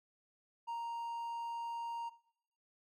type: tone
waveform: triangle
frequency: 932.3 Hz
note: A#5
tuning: in tune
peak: -36 dBFS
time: 0.67-2.1 s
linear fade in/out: 20 ms
effects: noise-tail reverb RT60 0.7 s tail -18 dB re dry